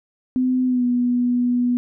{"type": "tone with pitch glide", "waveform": "sine", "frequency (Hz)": [254.9, 244.9], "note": ["C4", "B3"], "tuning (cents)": [-45, -14], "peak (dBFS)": -16, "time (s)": [0.36, 1.77], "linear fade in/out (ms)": 0, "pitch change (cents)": -69, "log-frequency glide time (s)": [0.66, 0.85], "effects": []}